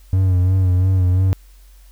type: tone with vibrato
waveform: triangle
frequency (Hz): 92.5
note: F#2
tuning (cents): 0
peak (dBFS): -10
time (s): 0.13-1.33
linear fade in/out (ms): 0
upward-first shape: sine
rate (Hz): 2.9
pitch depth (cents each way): 47
effects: added 46 Hz sine -42 dBFS peak until 1.91 s + white hiss -55 dBFS RMS until 1.91 s